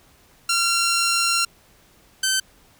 10% pulse tone pair in turn, 1373 / 1540.1 Hz, F6 / G6, -30 / -31 cents, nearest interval major second, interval 199 cents, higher second, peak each -10 dBFS, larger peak neither, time 0.49-1.45 / 2.23-2.4 s, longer first, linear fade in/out 5 ms, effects pink hiss -55 dBFS RMS until 2.79 s

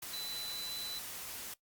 sine tone in noise, 3998 Hz, B7, 20 cents sharp, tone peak -40 dBFS, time 0.13-0.99 s, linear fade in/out 5 ms, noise white, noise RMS -44 dBFS, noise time 0.02-1.54 s, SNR +1 dB, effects noise-tail reverb RT60 0.1 s tail -18 dB re dry + Opus 48 kbps

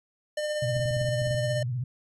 square tone with tremolo, 602 Hz, D5, 43 cents sharp, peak -27 dBFS, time 0.37-1.63 s, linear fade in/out 5 ms, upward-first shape sine, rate 16 Hz, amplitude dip 30%
sine tone with vibrato, 123.47 Hz, B2, in tune, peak -27 dBFS, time 0.62-1.84 s, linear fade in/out 5 ms, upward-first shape triangle, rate 16 Hz, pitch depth 140 cents each way
clicks, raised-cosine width 5 ms, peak -28 dBFS, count 12, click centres 0.767 / 0.797 / 0.858 / 0.909 / 0.968 / 1.016 / 1.048 / 1.089 / 1.219 / 1.271 / 1.31 / 1.347 s
effects resampled to 24000 Hz

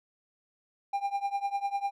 triangle tone with tremolo, 799 Hz, G5, 33 cents sharp, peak -23 dBFS, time 0.93-1.91 s, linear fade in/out 5 ms, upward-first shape triangle, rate 10 Hz, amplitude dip 95%, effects none

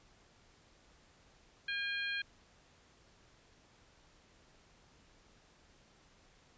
harmonic tone with a mistuned harmonic, 809 Hz, G#5, 46 cents flat, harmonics 2 / 3 / 4 / 5, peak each -37 / -41 / -43 / -45 dBFS, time 1.68-2.22 s, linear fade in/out 5 ms, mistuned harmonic 5, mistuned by +55 cents, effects pink hiss -65 dBFS RMS until 6.57 s + resampled to 16000 Hz

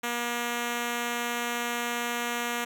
5% pulse tone, 238.8 Hz, A#3, 42 cents sharp, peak -17 dBFS, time 0.03-2.65 s, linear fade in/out 10 ms, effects none

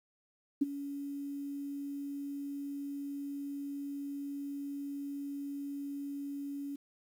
sine tone with ADSR envelope, 282.2 Hz, C#4, 31 cents sharp, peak -22 dBFS, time 0.61-6.76 s, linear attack 11 ms, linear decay 22 ms, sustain -15 dB, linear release 7 ms, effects 10-bit

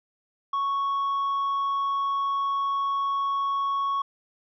triangle tone with tanh clipping, 1108.7 Hz, C#6, in tune, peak -24 dBFS, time 0.53-4.02 s, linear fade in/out 5 ms, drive 7 dB, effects none

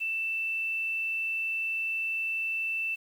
sine tone with frequency modulation, 2660 Hz, E7, 15 cents sharp, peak -28 dBFS, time 0-2.96 s, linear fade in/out 20 ms, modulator 32.2 Hz, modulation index 0.31, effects 9-bit

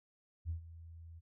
sine tone with ADSR envelope, 82.8 Hz, E2, 8 cents sharp, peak -33 dBFS, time 0.45-1.21 s, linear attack 44 ms, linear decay 110 ms, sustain -16 dB, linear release 30 ms, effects tanh soft clip ceiling -29 dBFS

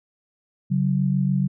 sine tone pair together, 140.2 / 187.14 Hz, C#3 / F#3, +20 / +20 cents, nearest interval perfect fourth, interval 500 cents, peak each -21 dBFS, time 0.7-1.48 s, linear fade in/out 20 ms, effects none

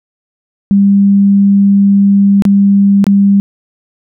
sine tone with dropouts, 199.1 Hz, G3, 27 cents sharp, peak -4 dBFS, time 0.71-3.4 s, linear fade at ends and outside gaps 0 ms, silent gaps 2.422-2.452 / 3.042-3.067 s, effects none

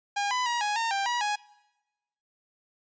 sawtooth tone with pitch steps, 811 / 1000 / 954 / 832 / 914 / 791 / 965 / 832 Hz, G#5 / B5 / A#5 / G#5 / A#5 / G5 / B5 / G#5, -41 / +21 / +40 / +3 / -34 / +15 / -40 / +3 cents, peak -22 dBFS, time 0.16-1.36 s, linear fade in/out 10 ms, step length 150 ms, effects noise-tail reverb RT60 1.0 s tail -22 dB re dry + resampled to 16000 Hz

